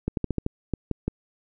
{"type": "clicks", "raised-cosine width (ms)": 3, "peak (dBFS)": -12, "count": 9, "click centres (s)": [0.08, 0.172, 0.243, 0.307, 0.383, 0.464, 0.737, 0.913, 1.08], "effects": []}